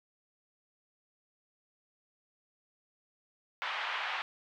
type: band-pass noise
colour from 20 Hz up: pink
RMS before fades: -36 dBFS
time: 3.62-4.22 s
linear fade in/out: 0 ms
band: 850 to 3200 Hz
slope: 24 dB/octave
effects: none